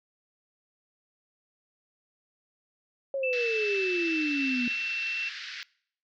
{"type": "exponential sweep", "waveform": "sine", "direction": "down", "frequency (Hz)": [554.4, 238.2], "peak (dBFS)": -27, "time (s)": [3.14, 4.68], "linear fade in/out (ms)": 2}
{"type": "tone with pitch glide", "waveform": "sine", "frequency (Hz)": [2644, 2689], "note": ["E7", "E7"], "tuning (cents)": [5, 34], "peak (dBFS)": -29, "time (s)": [3.23, 5.29], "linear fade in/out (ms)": 5, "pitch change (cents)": 29, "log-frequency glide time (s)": [3.94, 4.75]}
{"type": "band-pass noise", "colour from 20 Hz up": "pink", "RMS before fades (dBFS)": -40, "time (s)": [3.33, 5.63], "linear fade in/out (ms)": 0, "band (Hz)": [1500, 5200], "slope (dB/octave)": 48}
{"effects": ["noise-tail reverb RT60 0.6 s tail -23 dB re dry"]}